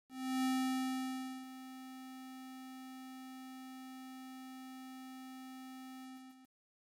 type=tone with ADSR envelope; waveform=square; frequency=260 Hz; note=C4; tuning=11 cents flat; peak=-32 dBFS; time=0.09-6.52 s; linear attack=350 ms; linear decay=1000 ms; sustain=-16 dB; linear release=480 ms; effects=resampled to 32000 Hz + 11-bit